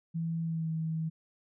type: tone with pitch glide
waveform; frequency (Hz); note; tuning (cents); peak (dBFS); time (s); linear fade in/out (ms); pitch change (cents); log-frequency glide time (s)
sine; 164.81 to 160.58; E3 to E3; 0 to -45; -30; 0.14-1.1; 20; -45; 0.43-0.7
effects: none